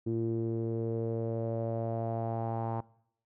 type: tone with low-pass filter sweep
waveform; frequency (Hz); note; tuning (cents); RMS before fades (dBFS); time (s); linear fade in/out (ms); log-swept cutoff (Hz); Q
sawtooth; 114; A#2; -38; -33; 0.06-2.81; 10; 330 to 880; 4.6
effects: noise-tail reverb RT60 0.7 s tail -22 dB re dry